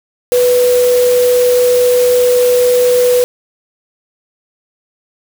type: tone in noise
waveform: sine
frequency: 493.9 Hz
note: B4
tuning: in tune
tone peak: -7 dBFS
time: 0.32-3.24 s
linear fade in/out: 0 ms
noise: white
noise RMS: -22 dBFS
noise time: 0.32-3.24 s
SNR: +12 dB
effects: none